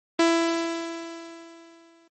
sawtooth tone with exponential decay, 333.1 Hz, E4, 18 cents sharp, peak -12 dBFS, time 0.19-2.08 s, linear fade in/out 5 ms, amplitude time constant 410 ms, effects low-pass 9000 Hz 12 dB/octave + MP3 32 kbps

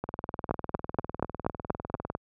two click trains, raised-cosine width 1 ms, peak -17 / -11 dBFS, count 43 / 7, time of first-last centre 0.04-2.151 / 0.51-1.942 s, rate 19.9 / 4.19 Hz, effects high-pass 60 Hz 12 dB/octave

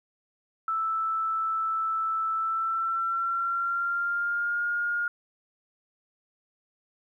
sine tone with pitch glide, 1318.5 to 1421.3 Hz, E6 to F6, 0 to +30 cents, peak -25 dBFS, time 0.68-5.08 s, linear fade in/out 2 ms, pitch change +130 cents, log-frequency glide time 2.34-4.63 s, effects 11-bit

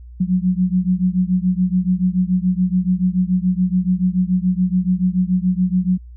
sine beating tone pair, 180 / 187 Hz, F#3 / F#3, -47 / +19 cents, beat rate 7 Hz, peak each -17 / -18 dBFS, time 0.2-5.98 s, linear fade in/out 10 ms, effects added 60 Hz sine -35 dBFS peak until 6.16 s

